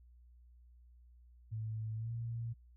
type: tone with pitch glide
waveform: sine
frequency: 110 to 116.14 Hz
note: A2 to A#2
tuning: 0 to -6 cents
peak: -37 dBFS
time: 1.51-2.54 s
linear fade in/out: 20 ms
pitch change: +94 cents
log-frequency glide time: 1.96-2.11 s
effects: added 60 Hz sine -58 dBFS peak until 2.76 s